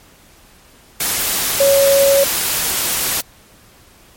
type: tone in noise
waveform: sine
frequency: 554.4 Hz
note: C#5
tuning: in tune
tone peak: -9 dBFS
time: 1.6-2.24 s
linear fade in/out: 5 ms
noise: white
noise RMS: -18 dBFS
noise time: 1-3.21 s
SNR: +6 dB
effects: pink hiss -47 dBFS RMS until 4.16 s + MP3 64 kbps